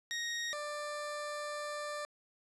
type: tone pair in turn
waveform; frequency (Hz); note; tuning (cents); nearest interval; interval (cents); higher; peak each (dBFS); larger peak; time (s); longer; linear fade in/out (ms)
20% pulse; 1873 / 591.8; A#6 / D5; +8 / +13; octave + minor sixth; 1995; first; -30 / -33; first; 0.11-0.53 / 0.53-2.05; second; 0
effects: resampled to 24000 Hz + 11-bit